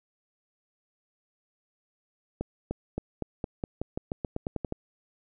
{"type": "accelerating click train", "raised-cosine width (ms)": 2, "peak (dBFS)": -17, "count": 15, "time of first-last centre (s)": [2.41, 4.724], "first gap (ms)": 300, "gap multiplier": 0.9, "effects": []}